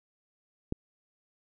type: click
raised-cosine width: 3 ms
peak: -17 dBFS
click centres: 0.724 s
effects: none